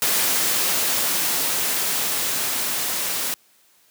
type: noise with level ramp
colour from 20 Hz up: white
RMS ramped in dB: -20 to -25 dBFS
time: 0.02-3.34 s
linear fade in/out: 0 ms
effects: white hiss -58 dBFS RMS until 3.9 s + high-pass 150 Hz 12 dB/octave